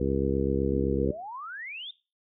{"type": "harmonic tone", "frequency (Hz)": 67.9, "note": "C#2", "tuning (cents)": -35, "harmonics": [1, 2, 3, 4, 5, 6, 7], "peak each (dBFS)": [-32, -32, -32, -32, -32, -32, -32], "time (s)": [0, 1.11], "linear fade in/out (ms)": 5}
{"type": "exponential sweep", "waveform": "sine", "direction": "up", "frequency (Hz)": [232.4, 3679], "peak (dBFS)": -36, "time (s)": [0.72, 1.91], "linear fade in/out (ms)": 5}
{"effects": ["noise-tail reverb RT60 0.3 s tail -18 dB re dry"]}